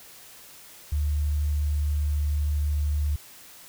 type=tone; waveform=sine; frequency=73.9 Hz; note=D2; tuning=11 cents sharp; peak=-22 dBFS; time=0.92-3.16 s; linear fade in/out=5 ms; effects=white hiss -48 dBFS RMS until 3.68 s